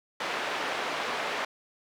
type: band-pass noise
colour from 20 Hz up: pink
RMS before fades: -32 dBFS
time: 0.2-1.45 s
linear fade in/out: 5 ms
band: 530 to 3000 Hz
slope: 12 dB/octave
effects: none